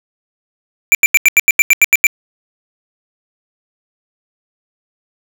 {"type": "tone bursts", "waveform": "square", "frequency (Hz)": 2349, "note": "D7", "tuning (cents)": 0, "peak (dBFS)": -5, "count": 11, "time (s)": [0.92, 2.068], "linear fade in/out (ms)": 0, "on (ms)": 28, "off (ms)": 84, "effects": []}